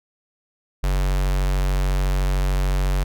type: tone with notch filter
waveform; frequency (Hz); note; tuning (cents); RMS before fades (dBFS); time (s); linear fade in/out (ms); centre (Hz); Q
square; 46.85; F#1; +22; -20; 0.83-3.04; 10; 280; 1.7
effects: none